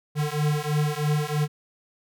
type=beating tone pair; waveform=square; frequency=148 / 151.1 Hz; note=D3 / D3; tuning=+14 / +50 cents; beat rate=3.1 Hz; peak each=-26 dBFS; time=0.15-1.48 s; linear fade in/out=50 ms; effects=none